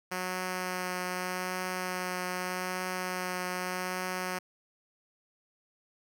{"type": "tone with vibrato", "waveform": "5% pulse", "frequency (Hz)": 182.8, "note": "F#3", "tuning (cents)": -21, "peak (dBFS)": -21, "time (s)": [0.11, 4.39], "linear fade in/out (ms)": 10, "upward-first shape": "triangle", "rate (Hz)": 0.82, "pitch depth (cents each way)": 13, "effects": []}